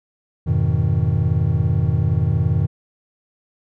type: chord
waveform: triangle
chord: F half-diminished seventh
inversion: none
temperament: just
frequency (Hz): 87.31 / 104.77 / 125.72 / 157.15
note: F2 / Ab2 / Cb3 / Eb3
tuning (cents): 0 / +16 / +31 / +18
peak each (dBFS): -19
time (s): 0.46-2.67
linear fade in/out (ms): 20
effects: none